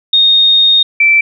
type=tone pair in turn; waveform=sine; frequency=3700 / 2331 Hz; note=A#7 / D7; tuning=-14 / -14 cents; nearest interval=minor sixth; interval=800 cents; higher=first; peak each=-5 dBFS; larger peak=neither; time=0.13-0.83 / 1-1.21 s; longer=first; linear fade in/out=5 ms; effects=none